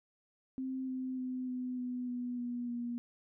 sine tone with pitch steps, 261.6 / 258.3 / 255 / 251.8 / 248.6 / 245.5 / 242.4 / 239.3 Hz, C4 / C4 / C4 / B3 / B3 / B3 / B3 / A#3, 0 / -22 / -44 / +34 / +12 / -10 / -32 / +46 cents, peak -35 dBFS, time 0.58-2.98 s, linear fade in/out 0 ms, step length 300 ms, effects none

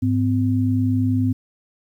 sine tone pair together, 103.83 / 255.7 Hz, G#2 / C4, 0 / -40 cents, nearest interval octave + major third, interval 1560 cents, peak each -19 dBFS, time 0.02-1.33 s, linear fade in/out 10 ms, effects 9-bit

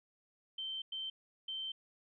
sine tone bursts at uneven times, 3111 Hz, G7, 14 cents flat, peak -38 dBFS, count 3, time 0.58-0.82 / 0.92-1.1 / 1.48-1.72 s, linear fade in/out 5 ms, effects none

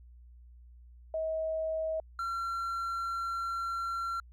sine / triangle tone pair in turn, 638 / 1364.4 Hz, D#5 / F6, +43 / -41 cents, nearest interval octave + minor second, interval 1316 cents, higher second, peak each -30 / -30 dBFS, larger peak neither, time 1.14-2 / 2.19-4.2 s, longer second, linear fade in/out 2 ms, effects added 60 Hz sine -51 dBFS peak until 4.32 s

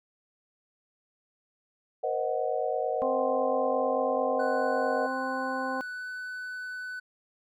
sine chord, C half-diminished seventh, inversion third, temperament equal with one note detuned, 474.3 / 523.3 / 622.3 / 740 Hz, Bb4 / C5 / Eb5 / Gb5, +30 / 0 / 0 / 0 cents, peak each -32 dBFS, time 2.03-5.07 s, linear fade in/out 10 ms
harmonic tone, 261.6 Hz, C4, in tune, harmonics 1 / 2 / 3 / 4, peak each -35 / -35 / -35 / -35 dBFS, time 3.02-5.81 s, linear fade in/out 0 ms
triangle tone with pitch glide, 1487 to 1498.2 Hz, F#6 to F#6, +8 to +21 cents, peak -33 dBFS, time 4.39-7 s, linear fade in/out 10 ms, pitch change +13 cents, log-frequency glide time 5.9-6.05 s
effects none

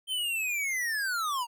square linear sweep, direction down, 3136 to 913 Hz, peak -29 dBFS, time 0.07-1.47 s, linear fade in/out 50 ms, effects none

